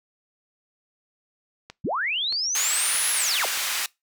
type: click train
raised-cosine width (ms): 0.2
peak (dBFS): -21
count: 4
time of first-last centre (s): 1.7-3.575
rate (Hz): 1.6
type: linear two-way sweep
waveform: sine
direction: up then down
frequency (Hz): 84.2 to 11175 to 268.4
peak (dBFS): -23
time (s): 1.84-3.46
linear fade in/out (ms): 10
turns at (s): 3.11
type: band-pass noise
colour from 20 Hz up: pink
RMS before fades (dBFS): -27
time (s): 2.55-3.86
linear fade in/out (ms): 2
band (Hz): 1600 to 16000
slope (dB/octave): 12
effects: noise-tail reverb RT60 0.2 s tail -23 dB re dry